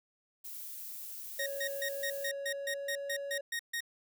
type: noise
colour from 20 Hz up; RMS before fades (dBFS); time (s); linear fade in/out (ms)
violet; -44; 0.44-2.3; 10
type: tone with pitch glide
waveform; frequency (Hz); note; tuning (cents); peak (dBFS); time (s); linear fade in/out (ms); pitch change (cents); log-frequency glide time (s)
triangle; 557 to 560.9; C#5 to C#5; +8 to +20; -35; 1.39-3.41; 5; +12; 2.29-3.08
type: tone bursts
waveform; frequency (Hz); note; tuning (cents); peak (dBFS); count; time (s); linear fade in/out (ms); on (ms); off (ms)
sawtooth; 1864.7; A#6; 0; -30; 12; 1.39-3.806; 5; 73; 140
effects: none